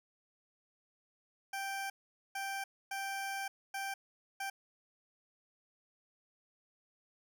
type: tone bursts at uneven times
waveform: 20% pulse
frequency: 784 Hz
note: G5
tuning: in tune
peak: -32 dBFS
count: 5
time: 1.53-1.9 / 2.35-2.64 / 2.91-3.48 / 3.74-3.94 / 4.4-4.5 s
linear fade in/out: 5 ms
effects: none